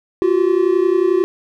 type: tone pair together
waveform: triangle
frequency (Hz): 348.8 / 380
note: F4 / F#4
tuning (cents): -2 / +46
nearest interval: minor second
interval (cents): 148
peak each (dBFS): -13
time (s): 0.22-1.24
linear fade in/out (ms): 0
effects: none